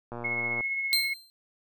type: click train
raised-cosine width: 1 ms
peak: -24 dBFS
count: 59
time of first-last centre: 0.12-0.607 s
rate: 119 Hz
type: tone with tremolo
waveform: sine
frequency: 2177 Hz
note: C#7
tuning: 32 cents flat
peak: -26 dBFS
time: 0.24-1.14 s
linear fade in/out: 10 ms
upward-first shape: triangle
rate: 15 Hz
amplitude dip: 35%
type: tone with exponential decay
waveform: 40% pulse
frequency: 4143 Hz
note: C8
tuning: 18 cents flat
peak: -18 dBFS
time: 0.93-1.3 s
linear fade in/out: 0 ms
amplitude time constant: 80 ms
effects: none